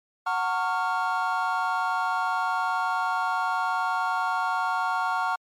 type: chord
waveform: triangle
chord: Gb major seventh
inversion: none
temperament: equal with one note detuned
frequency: 740 / 909.5 / 1108.7 / 1396.9 Hz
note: Gb5 / Bb5 / Db6 / F6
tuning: 0 / -43 / 0 / 0 cents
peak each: -27 dBFS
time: 0.26-5.36 s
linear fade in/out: 10 ms
effects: tanh soft clip ceiling -11 dBFS + MP3 96 kbps